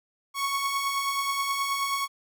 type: beating tone pair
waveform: sawtooth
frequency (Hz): 1100 / 1109.4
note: C#6 / C#6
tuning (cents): -14 / +1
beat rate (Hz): 9.4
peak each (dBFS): -30 / -23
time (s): 0.34-2.08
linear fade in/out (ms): 50
effects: none